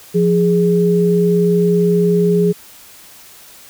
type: tone pair together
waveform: sine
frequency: 174.61 / 415.3 Hz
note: F3 / G#4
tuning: 0 / 0 cents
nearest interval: octave + minor third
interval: 1500 cents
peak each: -13 dBFS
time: 0.14-2.53 s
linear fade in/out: 20 ms
effects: white hiss -41 dBFS RMS until 3.69 s